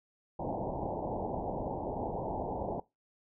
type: low-pass noise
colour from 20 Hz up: white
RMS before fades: -36 dBFS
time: 0.39-2.8 s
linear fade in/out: 5 ms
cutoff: 920 Hz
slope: 96 dB/octave
effects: noise-tail reverb RT60 0.2 s tail -19 dB re dry